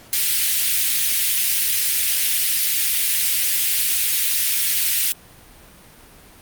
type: high-pass noise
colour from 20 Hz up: white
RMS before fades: -19 dBFS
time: 0.13-5.12 s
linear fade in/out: 0 ms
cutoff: 2000 Hz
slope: 24 dB/octave
effects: pink hiss -46 dBFS RMS until 6.41 s + Opus 48 kbps